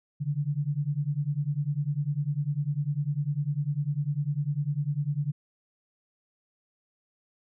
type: beating tone pair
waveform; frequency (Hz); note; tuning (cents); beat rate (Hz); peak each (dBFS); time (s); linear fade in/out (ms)
sine; 140.4 / 150.4; C#3 / D3; +22 / +42; 10; -29; 0.2-5.32; 20
effects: none